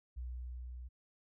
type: tone with level ramp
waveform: sine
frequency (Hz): 61.74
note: B1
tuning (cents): 0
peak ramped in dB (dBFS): -38 to -44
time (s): 0.16-0.89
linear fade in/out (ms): 20
effects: tanh soft clip ceiling -34 dBFS